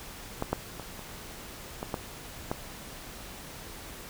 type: clicks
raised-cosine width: 1 ms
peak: -15 / -12 / -24 / -29 / -19 / -15 / -15 dBFS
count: 7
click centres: 0.424 / 0.53 / 0.797 / 0.993 / 1.829 / 1.942 / 2.515 s
effects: pink hiss -44 dBFS RMS until 4.09 s